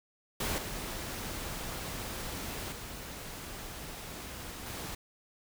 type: noise with level steps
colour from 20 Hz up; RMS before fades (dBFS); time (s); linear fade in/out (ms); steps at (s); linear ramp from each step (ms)
pink; -33 / -39 / -43 / -40; 0.4-4.95; 5; 0.58 / 2.72 / 4.66; 2
effects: none